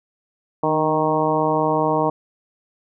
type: harmonic tone with a mistuned harmonic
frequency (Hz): 155.9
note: D#3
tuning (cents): +4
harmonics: 1 / 2 / 3 / 4 / 5 / 6 / 7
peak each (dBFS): -27 / -24 / -23 / -23 / -25 / -23 / -26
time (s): 0.63-2.1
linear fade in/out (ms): 5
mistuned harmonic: 2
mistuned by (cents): -28
effects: none